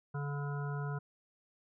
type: harmonic tone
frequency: 143.3 Hz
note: D3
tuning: 42 cents flat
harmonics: 1 / 3 / 5 / 7 / 9 / 10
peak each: -35 / -46 / -49 / -48 / -51 / -48 dBFS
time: 0.14-0.99 s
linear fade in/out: 10 ms
effects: none

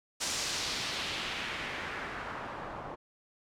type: noise with low-pass filter sweep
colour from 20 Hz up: white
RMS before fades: -37 dBFS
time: 0.2-2.96 s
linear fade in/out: 20 ms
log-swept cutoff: 6900 to 840 Hz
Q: 1.4
effects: none

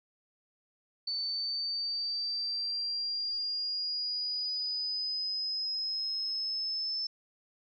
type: linear sweep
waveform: sine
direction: up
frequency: 4510 to 5274 Hz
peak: -31 dBFS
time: 1.07-7.07 s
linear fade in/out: 5 ms
effects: none

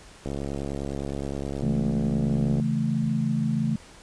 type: click train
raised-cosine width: 2 ms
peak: -18 dBFS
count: 164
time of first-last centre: 0.26-2.599 s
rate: 69.7 Hz
type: chord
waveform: sine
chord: A major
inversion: first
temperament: equal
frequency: 138.59 / 164.81 / 220 Hz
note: C#3 / E3 / A3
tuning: 0 / 0 / 0 cents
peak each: -27 / -28 / -25 dBFS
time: 1.63-3.76 s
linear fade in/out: 2 ms
effects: pink hiss -49 dBFS RMS until 4.02 s + resampled to 22050 Hz

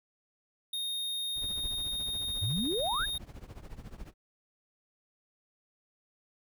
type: tone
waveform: square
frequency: 3700 Hz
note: A#7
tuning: 14 cents flat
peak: -33 dBFS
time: 0.73-3.18 s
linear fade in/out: 5 ms
type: noise with tremolo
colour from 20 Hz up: brown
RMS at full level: -41 dBFS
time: 1.35-4.14 s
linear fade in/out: 50 ms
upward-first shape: triangle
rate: 14 Hz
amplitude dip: 90%
type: exponential sweep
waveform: sine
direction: up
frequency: 87.31 to 1760 Hz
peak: -30 dBFS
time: 2.41-3.06 s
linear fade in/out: 20 ms
effects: none

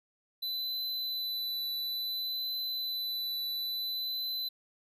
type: tone with vibrato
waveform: square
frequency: 4000 Hz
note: B7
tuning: 21 cents sharp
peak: -33 dBFS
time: 0.42-4.49 s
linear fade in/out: 10 ms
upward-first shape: triangle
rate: 0.58 Hz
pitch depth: 13 cents each way
effects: none

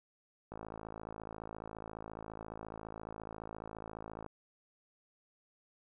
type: click train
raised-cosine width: 1 ms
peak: -30 dBFS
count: 205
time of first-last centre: 0.52-4.263 s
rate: 54.5 Hz
effects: none

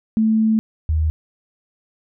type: tone pair in turn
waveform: sine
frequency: 220 / 78.32 Hz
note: A3 / D#2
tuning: 0 / +12 cents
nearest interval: octave + tritone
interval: 1788 cents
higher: first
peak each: -13 / -15 dBFS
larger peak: first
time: 0.17-0.59 / 0.89-1.1 s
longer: first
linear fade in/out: 0 ms
effects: none

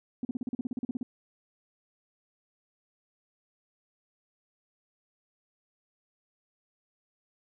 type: tone bursts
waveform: sine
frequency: 248.7 Hz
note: B3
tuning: 12 cents sharp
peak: -28 dBFS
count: 14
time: 0.23-1.03 s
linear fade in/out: 2 ms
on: 20 ms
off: 40 ms
effects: tanh soft clip ceiling -24 dBFS

